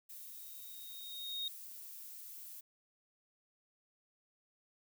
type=noise; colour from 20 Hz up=violet; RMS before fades=-50 dBFS; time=0.09-2.61 s; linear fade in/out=10 ms
type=tone with exponential growth; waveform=sine; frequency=3729 Hz; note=A#7; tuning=in tune; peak=-35 dBFS; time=0.1-1.48 s; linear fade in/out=2 ms; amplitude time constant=300 ms
effects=none